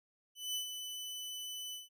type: tone with ADSR envelope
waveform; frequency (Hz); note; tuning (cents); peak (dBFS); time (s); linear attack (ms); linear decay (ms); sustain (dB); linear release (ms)
sawtooth; 2998; F#7; +22; -31; 0.35-1.89; 200; 110; -7; 160
effects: none